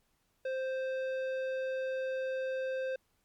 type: tone with tanh clipping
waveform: triangle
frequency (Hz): 523.3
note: C5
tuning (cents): 0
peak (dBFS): -34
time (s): 0.45-2.96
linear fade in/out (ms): 5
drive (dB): 16
effects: pink hiss -75 dBFS RMS until 3.24 s + MP3 96 kbps